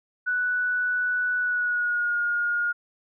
sine tone with pitch glide, 1481 to 1427.3 Hz, F#6 to F6, +1 to +37 cents, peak -22 dBFS, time 0.26-2.73 s, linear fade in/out 20 ms, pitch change -64 cents, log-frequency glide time 1.38-2.18 s, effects none

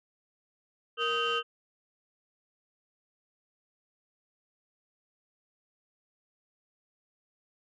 sine tone cluster, 468.1 / 1256 / 1554 / 2769 / 3073 Hz, A#4 / D#6 / G6 / F7 / G7, +7 / +16 / -16 / -15 / -35 cents, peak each -32 / -30 / -36 / -33 / -32 dBFS, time 0.97-1.43 s, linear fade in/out 50 ms, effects tanh soft clip ceiling -21 dBFS

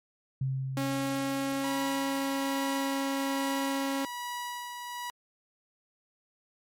sine tone with exponential decay, 132.9 Hz, C3, 27 cents sharp, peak -26 dBFS, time 0.41-2.58 s, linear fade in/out 5 ms, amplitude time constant 470 ms
sawtooth tone, 273.5 Hz, C#4, 23 cents flat, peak -25 dBFS, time 0.77-4.05 s, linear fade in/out 2 ms
sawtooth tone with tremolo, 972 Hz, B5, 28 cents flat, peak -30 dBFS, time 1.64-5.1 s, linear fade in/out 0 ms, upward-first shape sine, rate 1.2 Hz, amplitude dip 40%
effects MP3 64 kbps

